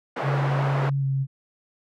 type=band-pass noise; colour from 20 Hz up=pink; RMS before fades=-29 dBFS; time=0.16-0.9 s; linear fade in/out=10 ms; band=440 to 1300 Hz; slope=12 dB/octave
type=tone with pitch glide; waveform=sine; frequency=138.59 to 135.58 Hz; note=C#3 to C#3; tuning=0 to -38 cents; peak=-21 dBFS; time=0.22-1.27 s; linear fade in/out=50 ms; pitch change=-38 cents; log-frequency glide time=0.99-1.05 s
effects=none